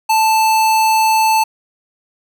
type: tone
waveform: square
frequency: 880 Hz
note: A5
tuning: in tune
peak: -11 dBFS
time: 0.09-1.44 s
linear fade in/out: 10 ms
effects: none